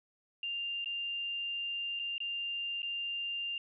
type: tone with dropouts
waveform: sine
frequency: 2794 Hz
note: F7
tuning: in tune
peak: -34 dBFS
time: 0.43-3.58 s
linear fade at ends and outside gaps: 2 ms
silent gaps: 0.845-0.858 / 1.992-1.996 / 2.181-2.203 / 2.82-2.829 s
effects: none